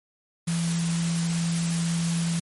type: tone in noise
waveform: sine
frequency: 168.2 Hz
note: E3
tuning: 35 cents sharp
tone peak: -23 dBFS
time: 0.47-2.4 s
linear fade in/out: 10 ms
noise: white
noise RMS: -33 dBFS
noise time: 0.47-2.4 s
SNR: +7 dB
effects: MP3 48 kbps